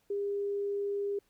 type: tone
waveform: sine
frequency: 403.3 Hz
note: G4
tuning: 49 cents sharp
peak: -30 dBFS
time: 0.1-1.19 s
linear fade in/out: 5 ms
effects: pink hiss -72 dBFS RMS until 1.29 s